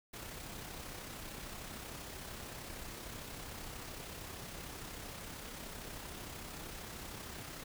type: noise with amplitude modulation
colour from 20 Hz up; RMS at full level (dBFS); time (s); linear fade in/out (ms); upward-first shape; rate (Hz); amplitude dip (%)
pink; -45; 0.13-7.64; 10; sine; 33.1; 35
effects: none